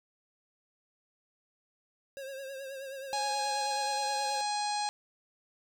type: tone with vibrato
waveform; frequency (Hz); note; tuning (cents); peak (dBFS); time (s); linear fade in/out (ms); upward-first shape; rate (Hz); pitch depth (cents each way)
square; 540; C#5; -45; -40; 2.17-4.41; 0; triangle; 9.4; 59
type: harmonic tone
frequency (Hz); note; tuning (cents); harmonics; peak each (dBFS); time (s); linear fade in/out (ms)
830.6; G#5; 0; 1 / 2 / 3 / 4 / 5 / 6 / 7 / 8 / 9 / 10; -31 / -45 / -44 / -47 / -38 / -46 / -46 / -49 / -47 / -46; 3.13-4.89; 0
effects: none